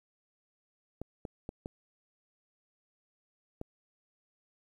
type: clicks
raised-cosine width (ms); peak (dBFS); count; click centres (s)
2; -25; 5; 1.016 / 1.252 / 1.491 / 1.659 / 3.614
effects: 10-bit